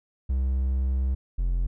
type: tone pair in turn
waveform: triangle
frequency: 65.41 / 43.66 Hz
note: C2 / F1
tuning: 0 / 0 cents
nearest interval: perfect fifth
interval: 700 cents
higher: first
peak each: -20 dBFS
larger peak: neither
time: 0.29-1.15 / 1.38-1.67 s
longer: first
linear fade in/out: 10 ms
effects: none